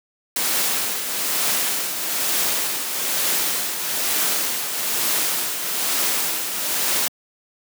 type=noise with tremolo; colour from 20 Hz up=white; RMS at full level=-20 dBFS; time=0.36-7.08 s; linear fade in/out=2 ms; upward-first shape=triangle; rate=1.1 Hz; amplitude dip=55%; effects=high-pass 200 Hz 12 dB/octave